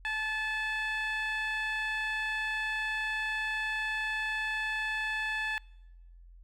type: tone with band-pass filter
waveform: 15% pulse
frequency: 868 Hz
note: A5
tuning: 24 cents flat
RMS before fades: -33 dBFS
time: 0.05-5.58 s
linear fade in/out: 0 ms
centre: 1800 Hz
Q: 1.6
effects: noise-tail reverb RT60 1.0 s tail -25 dB re dry + added 43 Hz sine -50 dBFS peak until 6.43 s